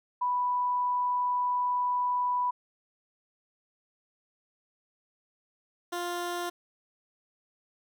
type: tone pair in turn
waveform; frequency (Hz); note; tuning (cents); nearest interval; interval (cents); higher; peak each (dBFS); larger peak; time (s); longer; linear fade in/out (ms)
sine / 15% pulse; 987.8 / 350.2; B5 / F4; 0 / +5; octave + tritone; 1795; first; -25; neither; 0.21-2.51 / 5.92-6.5; first; 10
effects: none